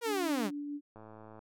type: linear sweep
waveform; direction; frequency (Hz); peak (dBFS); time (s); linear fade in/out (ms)
sawtooth; down; 484.1 to 174.61; -27; 0.01-0.51; 50
type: tone with tremolo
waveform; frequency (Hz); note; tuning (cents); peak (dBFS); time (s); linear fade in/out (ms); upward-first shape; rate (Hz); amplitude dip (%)
sine; 289.9; D4; -22; -35; 0.05-0.81; 50; triangle; 6.2; 25
type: click train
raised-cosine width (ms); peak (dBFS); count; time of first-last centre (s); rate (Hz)
1; -37; 48; 0.96-1.391; 109
effects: none